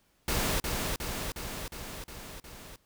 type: noise with echo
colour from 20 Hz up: pink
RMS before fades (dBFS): -29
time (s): 0.28-0.6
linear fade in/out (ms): 2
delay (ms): 360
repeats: 6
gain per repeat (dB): -3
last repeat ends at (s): 2.76
effects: pink hiss -69 dBFS RMS until 2.85 s